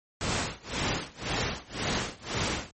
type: noise with tremolo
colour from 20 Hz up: pink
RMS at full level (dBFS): -27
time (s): 0.21-2.71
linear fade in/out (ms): 0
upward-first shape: sine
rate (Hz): 1.9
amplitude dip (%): 95
effects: high-pass 60 Hz 12 dB/octave + MP3 32 kbps